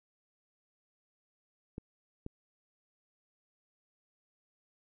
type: clicks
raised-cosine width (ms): 3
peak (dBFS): -27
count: 2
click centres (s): 1.781 / 2.264
effects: none